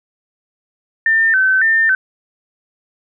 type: tone with vibrato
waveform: sine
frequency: 1661 Hz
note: G#6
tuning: in tune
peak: -10 dBFS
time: 1.06-1.95 s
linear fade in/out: 2 ms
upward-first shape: square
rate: 1.8 Hz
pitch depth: 140 cents each way
effects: none